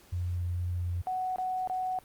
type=tone with vibrato; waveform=sine; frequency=88.3 Hz; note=F2; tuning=20 cents sharp; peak=-29 dBFS; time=0.12-1.02 s; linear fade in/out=10 ms; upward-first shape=sine; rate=2.2 Hz; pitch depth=8 cents each way
type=tone bursts; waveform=sine; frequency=743 Hz; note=F#5; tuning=7 cents sharp; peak=-29 dBFS; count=3; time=1.07-1.988 s; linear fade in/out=0 ms; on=290 ms; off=24 ms
effects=pink hiss -58 dBFS RMS until 2.04 s + Opus 48 kbps